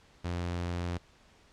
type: tone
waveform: sawtooth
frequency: 87.31 Hz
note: F2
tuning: in tune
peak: -28 dBFS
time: 0.24-0.98 s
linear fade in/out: 10 ms
effects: pink hiss -61 dBFS RMS until 1.52 s + low-pass 6000 Hz 12 dB/octave